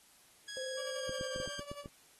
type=tone with pitch glide; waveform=15% pulse; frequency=1661.2 to 1593.5 Hz; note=G#6 to G6; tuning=0 to +28 cents; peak=-36 dBFS; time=0.48-1.6 s; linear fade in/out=5 ms; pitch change=-72 cents; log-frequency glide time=0.68-1.35 s
type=tone with vibrato; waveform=sine; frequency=520 Hz; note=C5; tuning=11 cents flat; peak=-39 dBFS; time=0.57-1.46 s; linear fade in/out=0 ms; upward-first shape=triangle; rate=17 Hz; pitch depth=21 cents each way
type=tone with tremolo; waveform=30% pulse; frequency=576 Hz; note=D5; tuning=34 cents flat; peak=-40 dBFS; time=0.77-1.87 s; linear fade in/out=20 ms; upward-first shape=sine; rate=11 Hz; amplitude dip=75%
type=clicks; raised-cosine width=3 ms; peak=-32 dBFS; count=8; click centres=1.094 / 1.211 / 1.361 / 1.401 / 1.476 / 1.594 / 1.715 / 1.859 s
effects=white hiss -63 dBFS RMS until 2.19 s + AAC 32 kbps